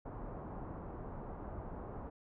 pink low-pass noise, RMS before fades -45 dBFS, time 0.05-2.1 s, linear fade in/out 10 ms, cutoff 1100 Hz, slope 24 dB/octave, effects none

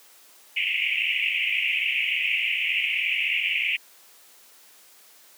white band-pass noise, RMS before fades -25 dBFS, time 0.56-3.77 s, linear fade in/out 10 ms, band 2100 to 2900 Hz, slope 96 dB/octave, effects white hiss -53 dBFS RMS until 5.37 s + high-pass 300 Hz 12 dB/octave

